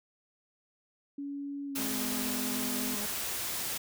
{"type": "tone with pitch glide", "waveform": "sine", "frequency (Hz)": [282.4, 253], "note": ["C#4", "B3"], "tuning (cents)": [32, 42], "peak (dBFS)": -35, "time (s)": [1.18, 2.95], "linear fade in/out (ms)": 5, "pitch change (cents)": -190, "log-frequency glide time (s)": [1.66, 2.03]}
{"type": "noise", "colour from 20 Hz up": "white", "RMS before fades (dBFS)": -35, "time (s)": [1.75, 3.78], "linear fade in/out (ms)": 10}
{"type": "tone with vibrato", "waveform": "sawtooth", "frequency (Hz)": 207.7, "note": "G#3", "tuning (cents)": 0, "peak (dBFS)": -35, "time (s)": [1.78, 3.06], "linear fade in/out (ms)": 2, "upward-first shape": "triangle", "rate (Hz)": 8.9, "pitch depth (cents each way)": 28}
{"effects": []}